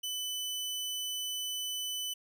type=tone; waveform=sawtooth; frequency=3000 Hz; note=F#7; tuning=23 cents sharp; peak=-31 dBFS; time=0.03-2.14 s; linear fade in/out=10 ms; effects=none